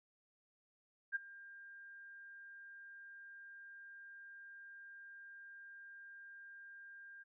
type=tone with ADSR envelope; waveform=sine; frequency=1600 Hz; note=G6; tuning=35 cents sharp; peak=-32 dBFS; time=1.12-7.24 s; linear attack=35 ms; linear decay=17 ms; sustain=-20 dB; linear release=22 ms; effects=none